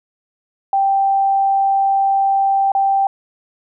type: tone with dropouts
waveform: sine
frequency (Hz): 784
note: G5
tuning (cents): 0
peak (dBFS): -12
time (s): 0.73-3.07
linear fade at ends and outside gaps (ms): 2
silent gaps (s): 2.719-2.75
effects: none